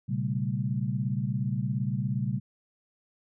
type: tone cluster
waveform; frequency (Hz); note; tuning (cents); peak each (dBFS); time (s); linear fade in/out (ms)
sine; 119.4 / 136.6 / 195.3 / 223.6; A#2 / C#3 / G3 / A3; +42 / -25 / -6 / +28; -31 / -30 / -32 / -39; 0.08-2.4; 20
effects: none